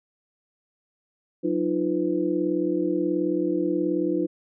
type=tone cluster; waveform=sine; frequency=183.5 / 305.9 / 344.5 / 501 Hz; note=F#3 / D#4 / F4 / B4; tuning=-14 / -29 / -24 / +25 cents; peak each=-32 / -25 / -25 / -31 dBFS; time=1.43-4.27 s; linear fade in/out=20 ms; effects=none